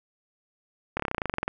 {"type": "slowing click train", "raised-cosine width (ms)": 0.5, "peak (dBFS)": -12, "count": 15, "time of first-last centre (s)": [0.97, 1.48], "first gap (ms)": 26, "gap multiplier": 1.05, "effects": []}